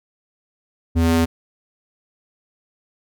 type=ring-modulated tone; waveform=square; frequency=82.41 Hz; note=E2; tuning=in tune; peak=-12 dBFS; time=0.95-1.26 s; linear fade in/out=20 ms; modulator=166 Hz; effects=none